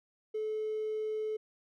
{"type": "tone with hard clipping", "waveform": "triangle", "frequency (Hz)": 432.2, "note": "A4", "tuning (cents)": -31, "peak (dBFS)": -32, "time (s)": [0.34, 1.37], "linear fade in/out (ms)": 10, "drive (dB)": 3, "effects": []}